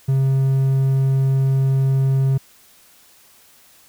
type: tone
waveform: triangle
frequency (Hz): 134.4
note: C3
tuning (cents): +47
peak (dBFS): -12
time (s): 0.08-2.38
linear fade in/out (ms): 10
effects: white hiss -51 dBFS RMS until 3.88 s